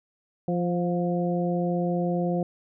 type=harmonic tone with a mistuned harmonic; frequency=174.61 Hz; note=F3; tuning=in tune; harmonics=1 / 2 / 3 / 4; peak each=-25 / -30 / -30 / -33 dBFS; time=0.48-2.43 s; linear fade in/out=2 ms; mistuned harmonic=4; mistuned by=+28 cents; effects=none